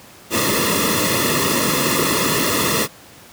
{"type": "noise with comb filter", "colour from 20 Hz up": "pink", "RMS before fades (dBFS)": -18, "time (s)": [0.3, 2.88], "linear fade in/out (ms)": 50, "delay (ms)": 1.3, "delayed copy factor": -0.95, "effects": ["pink hiss -43 dBFS RMS until 3.32 s", "high-pass 100 Hz 12 dB/octave"]}